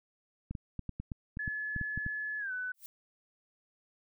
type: clicks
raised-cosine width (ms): 5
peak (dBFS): -25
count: 12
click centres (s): 0.51 / 0.552 / 0.793 / 0.893 / 1 / 1.118 / 1.371 / 1.478 / 1.763 / 1.813 / 1.976 / 2.064
type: tone with pitch glide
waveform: sine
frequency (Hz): 1713 to 1499.9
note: A6 to F#6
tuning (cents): -47 to +23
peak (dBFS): -34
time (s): 1.39-2.72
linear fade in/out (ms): 5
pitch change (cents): -230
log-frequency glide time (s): 2.39-2.52
type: noise with exponential growth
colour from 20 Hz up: violet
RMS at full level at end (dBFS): -43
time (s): 2.74-2.86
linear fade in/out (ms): 0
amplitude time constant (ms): 25
effects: none